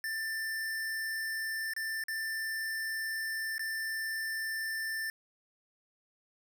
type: tone with dropouts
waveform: square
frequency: 1779 Hz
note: A6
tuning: 19 cents sharp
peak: -34 dBFS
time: 0.04-5.1 s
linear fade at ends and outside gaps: 1 ms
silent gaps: 1.736-1.764 / 2.038-2.083 / 3.581-3.594 s
effects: none